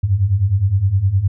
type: beating tone pair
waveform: sine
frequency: 91.2 / 100.9 Hz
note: F#2 / G#2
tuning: -24 / -49 cents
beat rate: 9.7 Hz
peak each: -18 / -14 dBFS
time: 0.03-1.28 s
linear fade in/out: 10 ms
effects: none